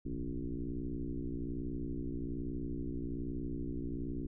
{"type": "tone with frequency modulation", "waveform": "sine", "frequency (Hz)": 146.83, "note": "D3", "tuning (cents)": 0, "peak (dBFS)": -35, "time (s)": [0.05, 4.27], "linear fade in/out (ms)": 10, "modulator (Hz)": 61.2, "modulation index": 3.2, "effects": []}